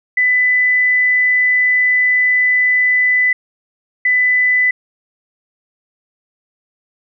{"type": "tone bursts at uneven times", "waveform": "sine", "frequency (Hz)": 1998, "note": "B6", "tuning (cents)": 20, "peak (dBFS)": -10, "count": 2, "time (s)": [[0.17, 3.33], [4.05, 4.71]], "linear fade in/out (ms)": 5, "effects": []}